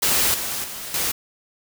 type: noise with level steps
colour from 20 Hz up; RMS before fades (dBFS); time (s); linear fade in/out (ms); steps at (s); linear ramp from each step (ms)
white; -19 / -27 / -33 / -23; 0.02-1.12; 10; 0.34 / 0.64 / 0.94; 2
effects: none